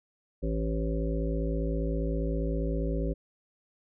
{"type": "harmonic tone", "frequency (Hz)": 55, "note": "A1", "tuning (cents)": 0, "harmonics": [1, 3, 5, 7, 9, 10], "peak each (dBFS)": [-29, -34, -36, -37, -39, -39], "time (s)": [0.42, 3.14], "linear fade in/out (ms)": 20, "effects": []}